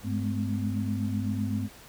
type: tone cluster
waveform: sine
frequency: 101.1 / 206.3 / 214.2 / 256.1 Hz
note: G#2 / G#3 / A3 / C4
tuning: -46 / -11 / -46 / -37 cents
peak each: -30 / -35 / -32 / -33 dBFS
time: 0.03-1.69 s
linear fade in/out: 50 ms
effects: pink hiss -50 dBFS RMS until 1.88 s